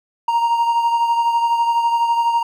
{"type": "beating tone pair", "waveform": "triangle", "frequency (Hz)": [932.3, 944.3], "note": ["A#5", "A#5"], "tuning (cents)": [0, 22], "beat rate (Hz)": 12, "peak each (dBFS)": [-13, -22], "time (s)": [0.28, 2.43], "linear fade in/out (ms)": 5, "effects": []}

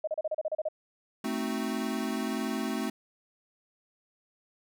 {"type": "tone bursts", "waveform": "sine", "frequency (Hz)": 622.3, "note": "D#5", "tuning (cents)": 0, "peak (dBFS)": -27, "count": 10, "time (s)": [0.04, 0.686], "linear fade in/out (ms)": 5, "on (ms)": 34, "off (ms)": 34}
{"type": "chord", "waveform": "square", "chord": "A diminished seventh", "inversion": "none", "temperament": "equal", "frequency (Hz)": [220, 261.6, 311.1, 370], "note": ["A3", "C4", "Eb4", "Gb4"], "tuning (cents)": [0, 0, 0, 0], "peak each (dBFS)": [-34, -35, -39, -39], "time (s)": [1.24, 2.9], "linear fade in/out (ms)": 5}
{"effects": []}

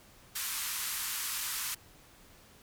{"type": "band-pass noise", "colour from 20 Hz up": "white", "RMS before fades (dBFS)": -36, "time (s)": [0.35, 1.75], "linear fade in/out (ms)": 10, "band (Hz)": [950, 15000], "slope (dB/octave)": 48, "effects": ["pink hiss -58 dBFS RMS until 2.62 s"]}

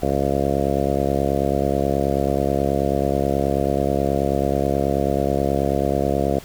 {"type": "harmonic tone", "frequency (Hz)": 69.3, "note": "C#2", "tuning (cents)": 0, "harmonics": [1, 2, 3, 4, 5, 6, 7, 8, 9, 10], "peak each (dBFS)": [-27, -27, -27, -27, -27, -27, -27, -27, -27, -27], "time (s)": [0.02, 6.39], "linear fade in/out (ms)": 5, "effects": ["pink hiss -42 dBFS RMS until 6.44 s"]}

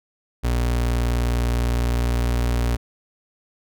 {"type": "tone", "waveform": "35% pulse", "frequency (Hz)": 59.7, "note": "A#1", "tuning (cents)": 42, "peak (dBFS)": -17, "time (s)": [0.43, 2.77], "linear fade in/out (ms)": 20, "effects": []}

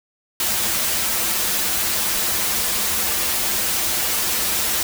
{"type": "noise with comb filter", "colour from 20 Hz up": "white", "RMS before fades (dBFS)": -21, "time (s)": [0.4, 4.83], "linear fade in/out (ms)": 2, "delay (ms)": 7.2, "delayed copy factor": -0.9, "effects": []}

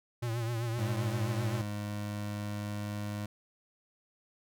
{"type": "tone with vibrato", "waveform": "square", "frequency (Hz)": 116.54, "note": "A#2", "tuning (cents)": 0, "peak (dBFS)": -32, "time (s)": [0.22, 1.62], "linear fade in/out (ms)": 10, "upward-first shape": "triangle", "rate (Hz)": 7.7, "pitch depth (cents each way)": 83}
{"type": "tone", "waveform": "25% pulse", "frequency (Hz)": 103.83, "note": "G#2", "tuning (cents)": 0, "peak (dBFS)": -31, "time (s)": [0.78, 3.26], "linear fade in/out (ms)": 5}
{"effects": []}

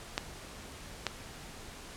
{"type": "clicks", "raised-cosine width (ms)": 0.2, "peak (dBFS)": -12, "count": 2, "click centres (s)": [0.179, 1.067], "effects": ["pink hiss -47 dBFS RMS until 1.96 s", "low-pass 10000 Hz 12 dB/octave"]}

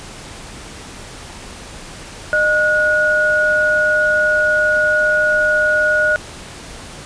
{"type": "tone pair together", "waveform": "sine", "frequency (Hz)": [610.5, 1452], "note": ["D#5", "F#6"], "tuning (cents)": [-33, -33], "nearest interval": "octave + minor third", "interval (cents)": 1500, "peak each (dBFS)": [-17, -13], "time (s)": [2.33, 6.16], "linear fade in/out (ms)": 0, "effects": ["pink hiss -34 dBFS RMS until 7.05 s", "resampled to 22050 Hz"]}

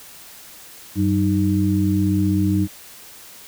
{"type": "tone cluster", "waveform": "sine", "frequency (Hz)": [96, 190.9, 307], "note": ["G2", "G3", "D#4"], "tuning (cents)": [-36, -46, -23], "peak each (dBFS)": -20, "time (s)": [0.95, 2.68], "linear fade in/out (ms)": 50, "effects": ["white hiss -42 dBFS RMS until 3.47 s"]}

